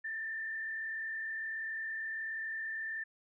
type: tone with frequency modulation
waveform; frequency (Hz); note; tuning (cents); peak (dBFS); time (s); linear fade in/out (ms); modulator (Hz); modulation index
sine; 1784; A6; +23; -36; 0.04-3.04; 10; 38.6; 0.75
effects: none